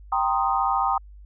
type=chord; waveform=sine; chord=C minor seventh; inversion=second; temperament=equal; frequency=784 / 932.3 / 1046.5 / 1244.5 Hz; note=G5 / Bb5 / C6 / Eb6; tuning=0 / 0 / 0 / 0 cents; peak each=-24 / -26 / -27 / -25 dBFS; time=0.12-0.98 s; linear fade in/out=5 ms; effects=added 50 Hz sine -42 dBFS peak until 1.25 s